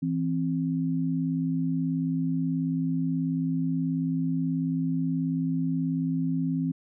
sine tone pair together, 164.81 / 263.3 Hz, E3 / C4, 0 / +11 cents, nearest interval minor sixth, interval 811 cents, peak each -27 dBFS, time 0.02-6.72 s, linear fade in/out 10 ms, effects none

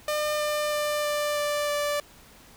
sawtooth tone with pitch steps, 602 / 598.5 / 595.1 / 591.7 / 588.3 / 584.9 Hz, D5 / D5 / D5 / D5 / D5 / D5, +43 / +33 / +23 / +13 / +3 / -7 cents, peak -21 dBFS, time 0.08-2 s, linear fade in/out 2 ms, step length 320 ms, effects pink hiss -52 dBFS RMS until 2.56 s

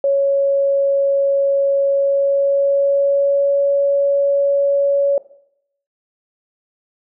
sine tone with pitch glide, 555 to 561.4 Hz, C#5 to C#5, +2 to +22 cents, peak -12 dBFS, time 0.04-5.18 s, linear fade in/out 2 ms, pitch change +20 cents, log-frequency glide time 1.89-3.55 s, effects noise-tail reverb RT60 0.7 s tail -17 dB re dry

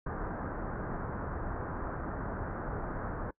pink low-pass noise, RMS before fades -37 dBFS, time 0.06-3.31 s, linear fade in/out 5 ms, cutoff 1600 Hz, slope 48 dB/octave, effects noise-tail reverb RT60 0.1 s tail -23 dB re dry

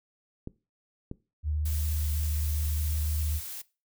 clicks, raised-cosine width 3 ms, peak -23 dBFS, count 2, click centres 0.474 / 1.114 s
sine tone with vibrato, 75.8 Hz, D#2, 45 cents flat, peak -26 dBFS, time 1.43-3.41 s, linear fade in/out 50 ms, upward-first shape sine, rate 17 Hz, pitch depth 29 cents each way
blue noise, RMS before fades -39 dBFS, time 1.65-3.62 s, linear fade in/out 10 ms
effects noise-tail reverb RT60 0.3 s tail -20 dB re dry

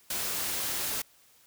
white noise, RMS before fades -32 dBFS, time 0.1-1.02 s, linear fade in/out 5 ms, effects white hiss -61 dBFS RMS until 1.46 s

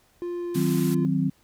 triangle tone with pitch glide, 349.8 to 344.8 Hz, F4 to F4, +3 to -22 cents, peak -26 dBFS, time 0.22-1.05 s, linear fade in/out 0 ms, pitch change -25 cents, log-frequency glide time 0.37-0.74 s
white band-pass noise, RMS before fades -39 dBFS, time 0.54-0.95 s, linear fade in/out 10 ms, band 690 to 15000 Hz, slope 96 dB/octave
sine chord, C diminished, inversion first, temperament equal, 155.56 / 185 / 261.6 Hz, Eb3 / Gb3 / C4, 0 / 0 / 0 cents, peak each -25 dBFS, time 0.55-1.3 s, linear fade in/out 10 ms
effects pink hiss -62 dBFS RMS until 1.43 s

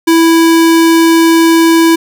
square tone, 329.6 Hz, E4, in tune, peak -5 dBFS, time 0.07-1.96 s, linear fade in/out 10 ms, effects none

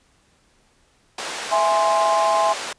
pink band-pass noise, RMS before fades -30 dBFS, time 1.18-2.73 s, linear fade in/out 5 ms, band 560 to 8400 Hz, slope 12 dB/octave
sine chord, E augmented, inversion none, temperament equal, 659.3 / 830.6 / 1046.5 Hz, E5 / G#5 / B#5, 0 / 0 / 0 cents, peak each -20 dBFS, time 1.51-2.54 s, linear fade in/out 20 ms
effects pink hiss -60 dBFS RMS until 2.78 s + resampled to 22050 Hz

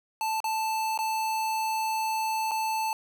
square tone with dropouts, 880 Hz, A5, in tune, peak -27 dBFS, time 0.21-2.93 s, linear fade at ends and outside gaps 1 ms, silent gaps 0.403-0.442 / 0.976-0.989 / 2.511-2.516 s, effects none

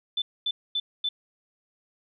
sine tone bursts, 3520 Hz, A7, in tune, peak -24 dBFS, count 4, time 0.17-1.09 s, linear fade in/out 5 ms, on 50 ms, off 240 ms, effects none

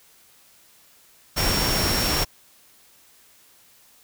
sine tone in noise, 5510 Hz, F8, 24 cents flat, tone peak -26 dBFS, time 1.36-2.25 s, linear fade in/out 20 ms, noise pink, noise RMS -23 dBFS, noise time 1.36-2.25 s, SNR -6 dB, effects white hiss -55 dBFS RMS until 4.03 s

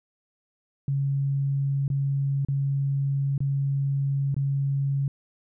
sine tone with dropouts, 138.59 Hz, C#3, in tune, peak -22 dBFS, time 0.88-5.08 s, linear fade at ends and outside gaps 2 ms, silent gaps 1.88-1.901 / 2.449-2.485 / 3.379-3.404 / 4.344-4.365 s, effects none

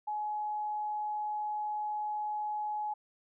sine tone, 844 Hz, G#5, 28 cents sharp, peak -32 dBFS, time 0.07-2.94 s, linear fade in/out 10 ms, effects none

